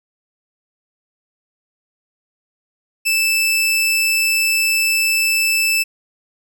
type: tone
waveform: sawtooth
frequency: 2637 Hz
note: E7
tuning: in tune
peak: -11 dBFS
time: 3.05-5.84 s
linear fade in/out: 20 ms
effects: none